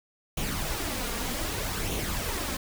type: noise with flanger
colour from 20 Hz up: pink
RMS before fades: -31 dBFS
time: 0.37-2.57 s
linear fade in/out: 5 ms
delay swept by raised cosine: 0.3 to 4.3 ms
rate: 0.64 Hz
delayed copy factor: +0.5
effects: none